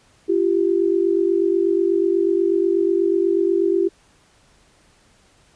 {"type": "tone pair together", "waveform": "sine", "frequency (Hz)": [342, 390.2], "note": ["F4", "G4"], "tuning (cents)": [-36, -8], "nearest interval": "major second", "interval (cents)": 228, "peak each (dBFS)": -18, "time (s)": [0.28, 3.89], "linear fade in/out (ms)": 20, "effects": ["pink hiss -56 dBFS RMS until 5.55 s", "resampled to 22050 Hz"]}